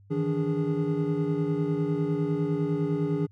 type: tone cluster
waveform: triangle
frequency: 153.8 / 163.7 / 289.4 / 411.9 Hz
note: D#3 / E3 / D4 / G#4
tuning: -20 / -12 / -25 / -14 cents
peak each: -28 dBFS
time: 0.1-3.27 s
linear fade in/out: 20 ms
effects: added 99 Hz sine -52 dBFS peak until 3.31 s